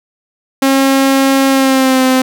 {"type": "tone with pitch glide", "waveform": "sawtooth", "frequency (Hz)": [270.4, 259.1], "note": ["C#4", "C4"], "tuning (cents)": [-43, -17], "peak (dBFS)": -4, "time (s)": [0.62, 2.22], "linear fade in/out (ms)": 5, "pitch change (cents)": -74, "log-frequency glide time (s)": [1.49, 2.03], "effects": []}